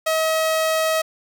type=tone; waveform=sawtooth; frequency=638 Hz; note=D#5; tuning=43 cents sharp; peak=-14 dBFS; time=0.06-1.02 s; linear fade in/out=10 ms; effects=none